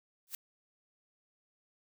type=noise with exponential growth; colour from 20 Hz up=blue; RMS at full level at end=-35 dBFS; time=0.27-0.35 s; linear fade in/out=1 ms; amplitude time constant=16 ms; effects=none